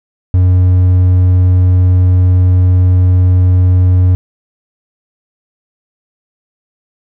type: tone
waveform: triangle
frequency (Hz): 91.1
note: F#2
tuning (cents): -26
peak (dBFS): -3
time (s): 0.34-4.15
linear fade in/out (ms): 0
effects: none